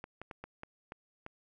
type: clicks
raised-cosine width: 0.5 ms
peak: -28 dBFS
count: 7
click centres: 0.041 / 0.216 / 0.312 / 0.44 / 0.634 / 0.921 / 1.264 s
effects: none